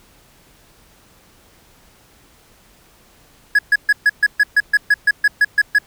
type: tone bursts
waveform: triangle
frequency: 1678 Hz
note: G#6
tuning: 17 cents sharp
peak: -7 dBFS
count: 14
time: 3.55-5.786 s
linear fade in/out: 5 ms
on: 39 ms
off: 130 ms
effects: pink hiss -51 dBFS RMS until 5.86 s